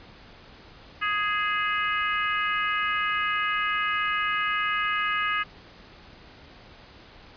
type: harmonic tone with a mistuned harmonic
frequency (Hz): 415.3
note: G#4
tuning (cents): 0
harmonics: 3 / 4 / 5 / 6 / 7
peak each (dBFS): -27 / -29 / -31 / -33 / -34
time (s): 1.01-5.44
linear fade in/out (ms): 20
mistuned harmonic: 6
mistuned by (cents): +33
effects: pink hiss -49 dBFS RMS until 7.36 s + resampled to 11025 Hz